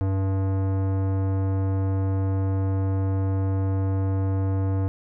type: tone with tanh clipping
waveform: sine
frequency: 96.2 Hz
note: G2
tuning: 32 cents flat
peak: -23 dBFS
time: 0.01-4.88 s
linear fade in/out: 0 ms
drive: 18 dB
effects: none